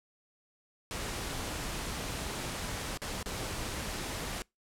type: noise with dropouts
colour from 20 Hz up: pink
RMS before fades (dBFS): -37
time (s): 0.91-4.42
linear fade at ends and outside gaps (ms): 0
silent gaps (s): 2.974-3.018 / 3.228-3.259
effects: noise-tail reverb RT60 0.2 s tail -25 dB re dry + low-pass 11000 Hz 12 dB/octave